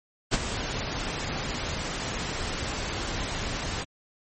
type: noise with ADSR envelope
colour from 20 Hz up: pink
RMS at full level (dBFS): -22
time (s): 0.31-3.85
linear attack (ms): 28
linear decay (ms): 30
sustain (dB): -9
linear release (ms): 31
effects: MP3 32 kbps